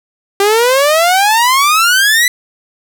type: exponential sweep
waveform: sawtooth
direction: up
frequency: 392 to 2006 Hz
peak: -4 dBFS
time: 0.4-2.28 s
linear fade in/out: 2 ms
effects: none